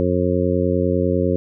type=harmonic tone; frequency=90 Hz; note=F#2; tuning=47 cents flat; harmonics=1 / 2 / 3 / 4 / 5 / 6; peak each=-23 / -23 / -23 / -23 / -23 / -23 dBFS; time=0-1.36 s; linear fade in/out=0 ms; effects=none